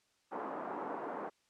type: band-pass noise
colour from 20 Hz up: white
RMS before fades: -41 dBFS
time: 0.31-1.3 s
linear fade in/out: 20 ms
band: 230 to 1100 Hz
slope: 24 dB/octave
effects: white hiss -74 dBFS RMS until 1.49 s + low-pass 7000 Hz 12 dB/octave